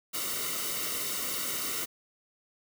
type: noise with comb filter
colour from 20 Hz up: white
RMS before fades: -33 dBFS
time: 0.13-1.86 s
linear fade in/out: 20 ms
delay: 1.2 ms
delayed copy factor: -0.7
effects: none